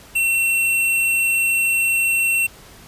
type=tone with sample-and-hold; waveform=sine; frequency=2713 Hz; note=E7; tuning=49 cents sharp; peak=-15 dBFS; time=0.15-2.47 s; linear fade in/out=10 ms; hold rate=11025 Hz; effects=pink hiss -44 dBFS RMS until 2.87 s + resampled to 32000 Hz